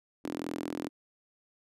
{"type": "tone with high-pass filter", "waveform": "sawtooth", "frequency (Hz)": 42.13, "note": "E1", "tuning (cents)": 38, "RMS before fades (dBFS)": -37, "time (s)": [0.24, 0.89], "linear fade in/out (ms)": 0, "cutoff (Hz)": 290, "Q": 4.1, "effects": ["resampled to 32000 Hz"]}